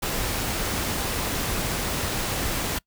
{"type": "noise", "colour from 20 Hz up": "pink", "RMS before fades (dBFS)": -27, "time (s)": [0.02, 2.79], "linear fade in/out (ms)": 10, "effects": ["noise-tail reverb RT60 0.1 s tail -24 dB re dry"]}